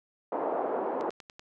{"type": "band-pass noise", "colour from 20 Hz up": "white", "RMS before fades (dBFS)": -31, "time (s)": [0.32, 1.1], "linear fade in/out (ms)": 5, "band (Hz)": [300, 850], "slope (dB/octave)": 24}
{"type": "click train", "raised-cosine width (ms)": 0.2, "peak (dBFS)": -28, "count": 5, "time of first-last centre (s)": [1.01, 1.395], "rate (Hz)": 10.4}
{"effects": []}